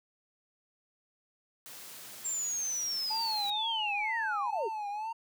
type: high-pass noise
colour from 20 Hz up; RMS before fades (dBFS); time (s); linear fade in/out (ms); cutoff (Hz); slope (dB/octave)
white; -47; 1.66-3.5; 0; 110; 96
type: linear sweep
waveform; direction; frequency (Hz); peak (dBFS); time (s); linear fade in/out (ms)
sine; down; 7459 to 349.2; -31; 2.24-4.69; 20
type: tone with vibrato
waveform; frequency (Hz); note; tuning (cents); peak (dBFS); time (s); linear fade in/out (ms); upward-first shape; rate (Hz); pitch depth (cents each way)
triangle; 860; A5; -40; -32; 3.1-5.13; 10; triangle; 2.1; 120
effects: none